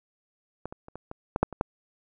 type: clicks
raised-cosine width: 1 ms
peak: -20 / -25 / -30 / -25 / -23 / -12 / -6 / -24 / -10 dBFS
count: 9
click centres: 0.656 / 0.725 / 0.884 / 0.956 / 1.114 / 1.361 / 1.43 / 1.527 / 1.611 s
effects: none